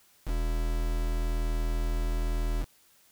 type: tone with quantisation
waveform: triangle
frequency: 40.47 Hz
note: E1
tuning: 31 cents flat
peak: -24 dBFS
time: 0.25-2.66 s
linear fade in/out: 50 ms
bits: 6
effects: white hiss -62 dBFS RMS until 3.11 s